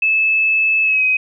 sine tone with pitch glide, 2610 to 2523 Hz, E7 to D#7, -18 to +23 cents, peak -12 dBFS, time 0.02-1.17 s, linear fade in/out 5 ms, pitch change -59 cents, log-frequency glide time 0.83-1.04 s, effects none

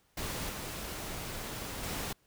pink noise with level steps, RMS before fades -37 / -40 / -37 dBFS, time 0.17-2.13 s, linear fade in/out 5 ms, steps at 0.49 / 1.83 s, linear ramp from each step 5 ms, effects pink hiss -70 dBFS RMS until 2.26 s

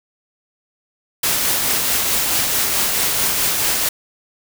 white noise with tremolo, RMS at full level -17 dBFS, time 1.23-3.89 s, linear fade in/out 5 ms, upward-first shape triangle, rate 4.6 Hz, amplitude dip 30%, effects none

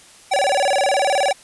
square tone with vibrato, 659.3 Hz, E5, in tune, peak -16 dBFS, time 0.31-1.33 s, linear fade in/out 10 ms, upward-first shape square, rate 19 Hz, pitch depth 270 cents each way, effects white hiss -46 dBFS RMS until 1.43 s + resampled to 24000 Hz

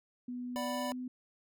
sine tone with pitch glide, 246.9 to 251.9 Hz, B3 to B3, 0 to +34 cents, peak -37 dBFS, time 0.28-1.08 s, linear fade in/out 5 ms, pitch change +34 cents, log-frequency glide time 0.64-0.81 s
square chord, B minor, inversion first, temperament equal, 587.3 / 740 / 987.8 Hz, D5 / F#5 / B5, 0 / 0 / 0 cents, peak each -39 / -44 / -40 dBFS, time 0.56-0.92 s, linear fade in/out 0 ms
effects none

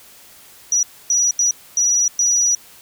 sine tone bursts at uneven times, 5840 Hz, F#8, 24 cents flat, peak -13 dBFS, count 5, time 0.72-0.83 / 1.1-1.31 / 1.39-1.51 / 1.77-2.08 / 2.19-2.55 s, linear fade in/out 2 ms, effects white hiss -45 dBFS RMS until 2.81 s

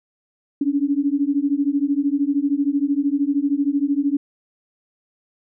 sine beating tone pair, 277.2 / 290.2 Hz, C#4 / D4, 0 / -21 cents, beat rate 13 Hz, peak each -20 dBFS, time 0.61-4.17 s, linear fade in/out 5 ms, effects none

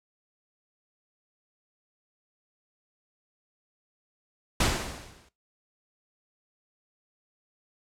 pink noise with exponential decay, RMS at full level -21 dBFS, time 4.6-5.29 s, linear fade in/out 5 ms, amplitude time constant 150 ms, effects noise-tail reverb RT60 0.2 s tail -18 dB re dry + low-pass 9000 Hz 12 dB/octave

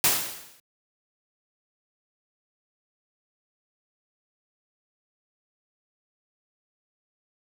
white noise with exponential decay, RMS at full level -18 dBFS, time 0.04-0.6 s, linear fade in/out 2 ms, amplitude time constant 120 ms, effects high-pass 100 Hz 12 dB/octave

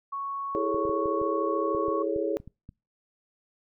sine tone, 1108.7 Hz, C#6, in tune, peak -30 dBFS, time 0.12-2.03 s, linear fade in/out 10 ms
sine chord, A major seventh, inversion second, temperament equal with one note detuned, 329.6 / 406.5 / 440 / 554.4 Hz, E4 / G#4 / A4 / C#5, 0 / -37 / 0 / 0 cents, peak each -31 dBFS, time 0.55-2.37 s, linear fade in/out 0 ms
clicks, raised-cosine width 5 ms, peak -31 dBFS, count 11, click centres 0.745 / 0.853 / 0.895 / 1.058 / 1.216 / 1.749 / 1.883 / 2.162 / 2.401 / 2.476 / 2.691 s
effects noise-tail reverb RT60 0.3 s tail -26 dB re dry

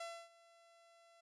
sawtooth tone with ADSR envelope, 675 Hz, E5, 41 cents sharp, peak -39 dBFS, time 0-1.21 s, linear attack 6 ms, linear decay 280 ms, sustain -21 dB, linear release 8 ms, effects resampled to 22050 Hz

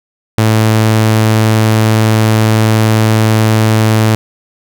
sawtooth tone, 109.8 Hz, A2, 3 cents flat, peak -3 dBFS, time 0.38-4.15 s, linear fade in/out 0 ms, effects none

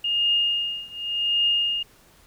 sine tone with tremolo, 2836 Hz, F7, 26 cents sharp, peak -17 dBFS, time 0.04-1.83 s, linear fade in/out 5 ms, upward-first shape triangle, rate 0.88 Hz, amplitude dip 95%, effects pink hiss -55 dBFS RMS until 2.26 s

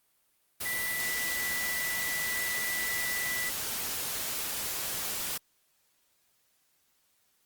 sine tone in noise, 1975.5 Hz, B6, in tune, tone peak -32 dBFS, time 0.65-3.5 s, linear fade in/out 10 ms, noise white, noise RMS -34 dBFS, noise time 0.6-5.38 s, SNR -1 dB, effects white hiss -71 dBFS RMS until 7.45 s + Opus 32 kbps

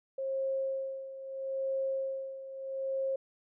sine tone with tremolo, 536 Hz, C5, 42 cents sharp, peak -29 dBFS, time 0.18-3.16 s, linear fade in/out 5 ms, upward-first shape sine, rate 0.77 Hz, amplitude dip 75%, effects none

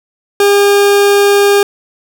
40% pulse tone, 404 Hz, G#4, 48 cents flat, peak -5 dBFS, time 0.4-1.63 s, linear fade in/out 2 ms, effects none

